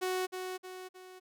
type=tone with echo; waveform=sawtooth; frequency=370 Hz; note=F#4; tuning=in tune; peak=-27 dBFS; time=0.01-0.27 s; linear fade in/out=20 ms; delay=310 ms; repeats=3; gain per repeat=-6 dB; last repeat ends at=1.2 s; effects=none